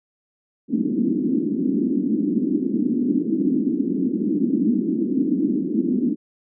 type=band-pass noise; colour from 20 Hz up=white; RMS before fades=-21 dBFS; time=0.68-6.16 s; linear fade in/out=50 ms; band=200 to 320 Hz; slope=48 dB/octave; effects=none